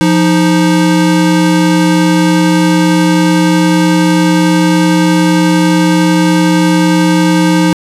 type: tone pair together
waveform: square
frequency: 174.61 / 312.1 Hz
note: F3 / D#4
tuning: 0 / +5 cents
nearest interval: minor seventh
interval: 1005 cents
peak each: -10 dBFS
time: 0.01-7.73 s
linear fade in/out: 0 ms
effects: low-pass 10000 Hz 12 dB/octave